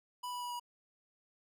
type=tone with pitch steps; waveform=square; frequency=987.8 / 981 / 974.2 / 967.5 Hz; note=B5 / B5 / B5 / B5; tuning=0 / -12 / -24 / -36 cents; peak=-39 dBFS; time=0.23-0.598 s; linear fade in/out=10 ms; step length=92 ms; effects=none